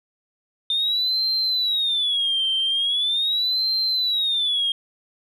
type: tone with vibrato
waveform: sine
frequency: 3600 Hz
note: A7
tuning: 39 cents sharp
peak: -18 dBFS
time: 0.7-4.72 s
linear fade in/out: 2 ms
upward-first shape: sine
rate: 0.41 Hz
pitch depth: 240 cents each way
effects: tanh soft clip ceiling -15 dBFS